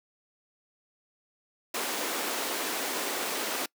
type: high-pass noise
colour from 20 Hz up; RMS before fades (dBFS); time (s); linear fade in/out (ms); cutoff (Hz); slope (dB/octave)
pink; -32; 1.74-3.66; 5; 290; 24
effects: noise-tail reverb RT60 0.1 s tail -25 dB re dry